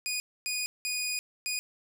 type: tone bursts at uneven times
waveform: 15% pulse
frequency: 2470 Hz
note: D#7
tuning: 13 cents flat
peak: -23 dBFS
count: 4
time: 0.06-0.2 / 0.46-0.66 / 0.85-1.19 / 1.46-1.59 s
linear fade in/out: 0 ms
effects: none